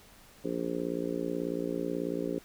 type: harmonic tone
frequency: 58.27 Hz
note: A#1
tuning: in tune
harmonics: 3 / 4 / 5 / 6 / 7 / 8 / 9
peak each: -39 / -41 / -35 / -40 / -36 / -41 / -39 dBFS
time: 0.44-2.39 s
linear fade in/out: 10 ms
effects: pink hiss -56 dBFS RMS until 2.44 s